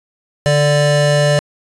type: tone pair together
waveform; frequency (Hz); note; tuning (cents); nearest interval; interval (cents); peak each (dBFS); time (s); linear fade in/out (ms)
square; 146.44 / 587.3; D3 / D5; -5 / 0; 2 octaves; 2405; -14; 0.46-1.39; 0
effects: resampled to 22050 Hz